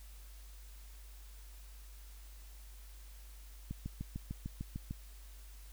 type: click train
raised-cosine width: 5 ms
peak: -27 dBFS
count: 9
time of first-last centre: 3.71-4.909 s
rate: 6.67 Hz
effects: added 50 Hz sine -50 dBFS peak until 5.72 s + white hiss -61 dBFS RMS until 5.72 s